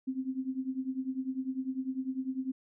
sine tone with tremolo, 261.7 Hz, C4, in tune, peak -28 dBFS, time 0.07-2.52 s, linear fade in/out 10 ms, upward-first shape triangle, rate 10 Hz, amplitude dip 90%, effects none

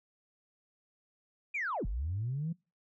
sine linear two-way sweep, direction down then up, 2484 to 39.35 to 171.9 Hz, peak -31 dBFS, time 1.54-2.53 s, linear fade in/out 10 ms, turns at 1.86 s, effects noise-tail reverb RT60 0.3 s tail -25 dB re dry + tanh soft clip ceiling -27 dBFS

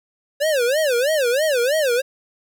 square tone with vibrato, 548 Hz, C#5, 20 cents flat, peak -17 dBFS, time 0.4-2.02 s, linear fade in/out 20 ms, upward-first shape sine, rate 3.1 Hz, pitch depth 260 cents each way, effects none

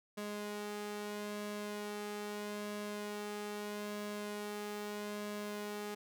sawtooth tone with flanger, 207.7 Hz, G#3, in tune, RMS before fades -42 dBFS, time 0.17-5.95 s, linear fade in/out 10 ms, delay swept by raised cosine 1.8 to 2.3 ms, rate 0.78 Hz, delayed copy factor +0.5, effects none

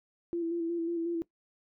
sine tone with vibrato, 337 Hz, E4, 38 cents sharp, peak -29 dBFS, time 0.33-1.22 s, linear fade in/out 0 ms, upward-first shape square, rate 5.5 Hz, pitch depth 27 cents each way, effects noise-tail reverb RT60 0.1 s tail -19 dB re dry

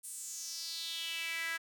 sawtooth tone with high-pass filter sweep, 330 Hz, E4, 2 cents sharp, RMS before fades -40 dBFS, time 0.03-1.58 s, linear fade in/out 20 ms, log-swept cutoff 9400 to 1700 Hz, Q 4.2, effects none

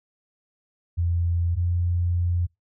sine tone pair in turn, 85.7 / 87.4 Hz, F2 / F2, -32 / +2 cents, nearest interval unison, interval 34 cents, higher second, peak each -20 dBFS, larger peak neither, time 0.97-1.56 / 1.56-2.47 s, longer second, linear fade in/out 20 ms, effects noise-tail reverb RT60 0.2 s tail -26 dB re dry

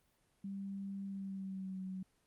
sine tone with pitch glide, 196.6 to 187.72 Hz, G3 to F#3, +5 to +25 cents, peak -40 dBFS, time 0.44-2.03 s, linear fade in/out 5 ms, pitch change -80 cents, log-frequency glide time 1.06-1.83 s, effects pink hiss -75 dBFS RMS until 2.26 s + Opus 32 kbps

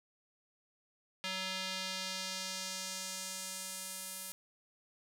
square tone with band-pass filter sweep, 188.3 Hz, F#3, 31 cents sharp, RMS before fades -41 dBFS, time 1.24-4.32 s, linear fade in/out 0 ms, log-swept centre 3400 to 11000 Hz, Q 1.3, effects none

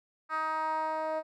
10% pulse tone with band-pass filter sweep, 314.6 Hz, D#4, 19 cents sharp, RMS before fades -32 dBFS, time 0.29-1.23 s, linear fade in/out 50 ms, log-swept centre 1300 to 660 Hz, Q 3.4, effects none

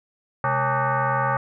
sine tone with frequency modulation, 130.81 Hz, C3, in tune, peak -19 dBFS, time 0.44-1.37 s, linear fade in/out 2 ms, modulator 341 Hz, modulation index 4.1, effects none

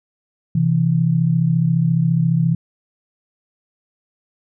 sine tone pair together, 130.81 / 165.29 Hz, C3 / E3, 0 / +5 cents, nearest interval major third, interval 405 cents, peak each -18 / -15 dBFS, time 0.55-2.55 s, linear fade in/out 5 ms, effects none

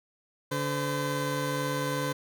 20% pulse tone pair together, 143.39 / 511 Hz, D3 / C5, -41 / -41 cents, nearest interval octave + minor seventh, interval 2200 cents, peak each -26 dBFS, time 0.51-2.13 s, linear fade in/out 10 ms, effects none

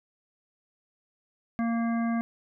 harmonic tone, 231.2 Hz, A#3, 14 cents flat, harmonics 1 / 3 / 5 / 7 / 9, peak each -25 / -35 / -39 / -42 / -44 dBFS, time 1.59-2.21 s, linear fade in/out 0 ms, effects none

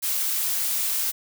blue noise, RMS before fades -25 dBFS, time 0.02-1.12 s, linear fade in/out 20 ms, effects none

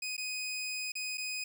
20% pulse tone with dropouts, 2500 Hz, D#7, 8 cents sharp, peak -30 dBFS, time 0.02-1.44 s, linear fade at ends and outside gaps 5 ms, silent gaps 0.167-0.178 / 0.92-0.953 / 1.174-1.179 s, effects none

